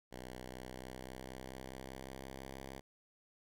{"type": "tone with pitch glide", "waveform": "5% pulse", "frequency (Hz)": [63, 66.75], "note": ["B1", "C2"], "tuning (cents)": [35, 35], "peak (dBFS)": -35, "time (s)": [0.11, 2.81], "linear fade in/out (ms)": 20, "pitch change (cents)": 100, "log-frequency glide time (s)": [0.32, 2.62], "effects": []}